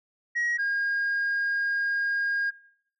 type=tone pair in turn; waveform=sine; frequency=1900 / 1623.8 Hz; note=A#6 / G#6; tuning=+33 / -39 cents; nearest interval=minor third; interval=272 cents; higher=first; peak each=-22 dBFS; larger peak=neither; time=0.35-0.58 / 0.58-2.51 s; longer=second; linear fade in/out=20 ms; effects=noise-tail reverb RT60 0.7 s tail -23 dB re dry + tanh soft clip ceiling -22 dBFS